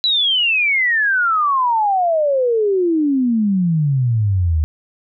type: exponential sweep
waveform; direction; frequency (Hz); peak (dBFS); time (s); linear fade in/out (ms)
sine; down; 4001 to 74.4; -13; 0.04-4.64; 0
effects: none